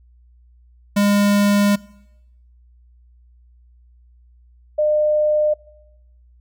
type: tone pair in turn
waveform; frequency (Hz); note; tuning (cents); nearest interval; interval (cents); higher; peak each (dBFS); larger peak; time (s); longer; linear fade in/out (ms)
square / sine; 203.4 / 604.8; G#3 / D#5; -36 / -49; octave + perfect fifth; 1887; second; -14; neither; 0.96-1.76 / 4.78-5.54; first; 10
effects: noise-tail reverb RT60 0.9 s tail -23 dB re dry + added 60 Hz sine -48 dBFS peak until 6.4 s